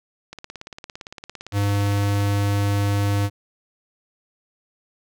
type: click train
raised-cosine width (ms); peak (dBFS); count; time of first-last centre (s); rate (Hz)
0.2; -19; 35; 0.33-2.262; 17.6
type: tone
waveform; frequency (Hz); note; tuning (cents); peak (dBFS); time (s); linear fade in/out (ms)
square; 101.1; G#2; -46; -19; 1.52-3.3; 50
effects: none